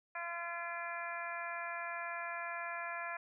harmonic tone, 341.8 Hz, F4, 37 cents flat, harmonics 2 / 3 / 4 / 5 / 6 / 7, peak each -45 / -45 / -46 / -44 / -50 / -47 dBFS, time 0.15-3.17 s, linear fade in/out 5 ms, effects none

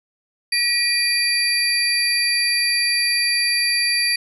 sine tone cluster, 1923 / 2409 / 4654 / 11110 Hz, B6 / D7 / D8 / F9, -47 / +43 / -17 / -10 cents, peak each -24 / -23 / -19 / -26 dBFS, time 0.52-4.16 s, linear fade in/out 5 ms, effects none

